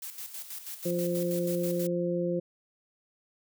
blue noise with tremolo, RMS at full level -39 dBFS, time 0.02-1.87 s, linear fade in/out 5 ms, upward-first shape square, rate 6.2 Hz, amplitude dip 60%
harmonic tone, 174.61 Hz, F3, in tune, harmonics 1 / 2 / 3, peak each -31 / -31 / -31 dBFS, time 0.85-2.4 s, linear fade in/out 10 ms
effects none

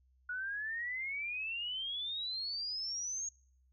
sine exponential sweep, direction up, 1450 to 6645 Hz, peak -36 dBFS, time 0.29-3.29 s, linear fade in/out 5 ms, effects noise-tail reverb RT60 0.6 s tail -26 dB re dry + added 64 Hz sine -66 dBFS peak until 3.72 s

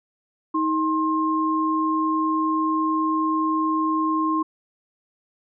sine tone pair together, 315.9 / 1062.6 Hz, D#4 / C6, +26 / +26 cents, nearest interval octave + major sixth, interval 2100 cents, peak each -22 dBFS, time 0.54-4.43 s, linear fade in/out 10 ms, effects none

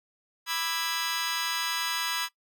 15% pulse chord, E dominant seventh, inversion second, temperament just, 988.9 / 1186.7 / 1318.5 / 1648.1 Hz, B5 / D6 / E6 / G#6, +2 / +18 / 0 / -14 cents, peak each -27 / -31 / -29 / -26 dBFS, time 0.46-2.29 s, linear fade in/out 50 ms, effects noise-tail reverb RT60 0.1 s tail -19 dB re dry

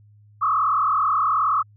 sine tone with frequency modulation, 1200 Hz, D6, 37 cents sharp, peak -17 dBFS, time 0.41-1.63 s, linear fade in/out 20 ms, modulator 38.8 Hz, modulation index 2.7, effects added 104 Hz sine -49 dBFS peak until 1.76 s

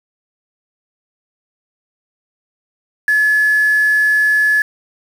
sine tone with quantisation, 1710 Hz, A6, 50 cents flat, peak -10 dBFS, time 3.08-4.62 s, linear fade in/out 2 ms, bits 5, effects none

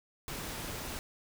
pink noise, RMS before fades -40 dBFS, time 0.28-0.99 s, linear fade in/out 0 ms, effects none

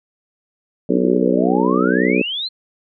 harmonic tone, 62 Hz, B1, 7 cents sharp, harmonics 3 / 4 / 5 / 6 / 7 / 8 / 9, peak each -21 / -19 / -20 / -22 / -20 / -27 / -26 dBFS, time 0.89-2.22 s, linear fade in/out 5 ms
sine exponential sweep, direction up, 261.6 to 4244 Hz, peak -21 dBFS, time 0.91-2.49 s, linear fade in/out 20 ms
effects none

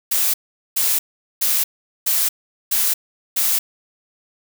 blue noise bursts, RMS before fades -18 dBFS, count 6, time 0.11-3.59 s, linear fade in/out 10 ms, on 230 ms, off 420 ms, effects none

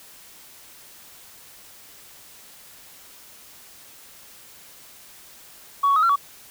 sine tone with pitch steps, 1123 / 1116 / 1263 / 1362 / 1135 Hz, C#6 / C#6 / D#6 / F6 / C#6, +22 / +11 / +26 / -44 / +41 cents, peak -14 dBFS, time 5.83-6.16 s, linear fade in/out 10 ms, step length 66 ms, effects tanh soft clip ceiling -12 dBFS + white hiss -47 dBFS RMS until 6.5 s

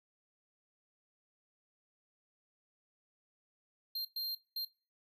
square tone bursts at uneven times, 4186 Hz, C8, in tune, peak -36 dBFS, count 3, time 3.95-4.05 / 4.16-4.35 / 4.56-4.65 s, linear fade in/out 5 ms, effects noise-tail reverb RT60 0.3 s tail -19 dB re dry

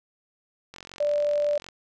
click train, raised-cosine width 0.2 ms, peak -24 dBFS, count 44, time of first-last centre 0.74-1.687 s, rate 45.4 Hz
sine tone, 587.3 Hz, D5, in tune, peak -21 dBFS, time 1-1.58 s, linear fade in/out 5 ms
effects none

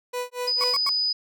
30% pulse tone with tremolo, 493.9 Hz, B4, in tune, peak -23 dBFS, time 0.13-0.78 s, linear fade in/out 10 ms, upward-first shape sine, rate 4.2 Hz, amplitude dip 100%
sine tone, 4978 Hz, D#8, in tune, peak -21 dBFS, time 0.47-1.13 s, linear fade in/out 10 ms
35% pulse tone bursts, 1108.7 Hz, C#6, in tune, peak -24 dBFS, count 3, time 0.61-0.892 s, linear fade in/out 0 ms, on 28 ms, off 99 ms
effects none

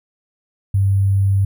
sine tone with sample-and-hold, 98 Hz, G2, in tune, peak -12 dBFS, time 0.74-1.45 s, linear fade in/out 5 ms, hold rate 11025 Hz, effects none

